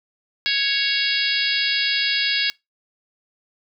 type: harmonic tone with a mistuned harmonic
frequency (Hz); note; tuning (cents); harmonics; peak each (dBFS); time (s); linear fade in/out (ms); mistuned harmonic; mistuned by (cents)
554.4; C#5; 0; 3 / 4 / 5 / 6 / 7 / 8 / 9; -26 / -26 / -26 / -26 / -26 / -26 / -26; 0.46-2.5; 0; 9; -19
effects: noise-tail reverb RT60 0.2 s tail -24 dB re dry